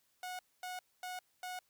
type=tone bursts; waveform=sawtooth; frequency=731 Hz; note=F#5; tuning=21 cents flat; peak=-37 dBFS; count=4; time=0.23-1.59 s; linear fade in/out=2 ms; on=160 ms; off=240 ms; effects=white hiss -75 dBFS RMS until 1.69 s